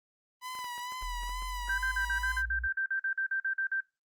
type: tone with vibrato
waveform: sawtooth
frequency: 993 Hz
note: B5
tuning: 9 cents sharp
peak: -34 dBFS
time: 0.41-2.43 s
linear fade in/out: 50 ms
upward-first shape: sine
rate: 2.2 Hz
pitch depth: 45 cents each way
type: clicks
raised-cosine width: 0.5 ms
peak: -35 dBFS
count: 10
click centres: 0.552 / 0.59 / 0.644 / 0.78 / 0.922 / 1.024 / 1.234 / 1.294 / 1.423 / 1.684 s
type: linear sweep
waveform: sine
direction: up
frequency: 40.15 to 60.7 Hz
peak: -36 dBFS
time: 1.01-2.68 s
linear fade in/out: 20 ms
type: tone bursts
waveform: sine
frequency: 1568 Hz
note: G6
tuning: in tune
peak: -28 dBFS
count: 16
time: 1.69-3.806 s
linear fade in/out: 5 ms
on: 91 ms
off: 44 ms
effects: noise-tail reverb RT60 0.2 s tail -18 dB re dry + Opus 24 kbps